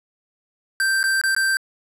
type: tone with dropouts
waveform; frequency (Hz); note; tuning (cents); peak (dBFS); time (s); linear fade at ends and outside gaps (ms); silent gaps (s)
square; 1567; G6; -1; -18; 0.8-1.57; 1; 1.03-1.039 / 1.214-1.237 / 1.349-1.364
effects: resampled to 32000 Hz + 8-bit